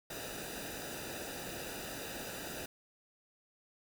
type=noise with comb filter; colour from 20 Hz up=pink; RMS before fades=-43 dBFS; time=0.1-2.66 s; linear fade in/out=5 ms; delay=0.92 ms; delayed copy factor=-0.75; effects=none